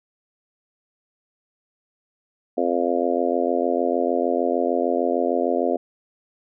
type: harmonic tone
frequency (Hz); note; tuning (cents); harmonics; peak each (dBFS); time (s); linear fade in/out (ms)
86.6; F2; -14; 3 / 4 / 5 / 6 / 7 / 8; -26 / -26 / -26 / -26 / -26 / -26; 2.57-5.77; 10
effects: none